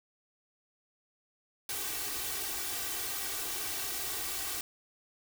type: noise with comb filter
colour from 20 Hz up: white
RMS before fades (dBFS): -36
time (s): 1.69-4.61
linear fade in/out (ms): 2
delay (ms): 2.6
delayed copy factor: +0.95
effects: none